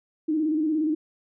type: tone with vibrato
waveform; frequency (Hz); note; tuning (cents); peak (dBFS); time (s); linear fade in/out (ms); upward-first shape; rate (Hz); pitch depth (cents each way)
sine; 310; D#4; -6; -21; 0.28-0.95; 10; square; 17; 54
effects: none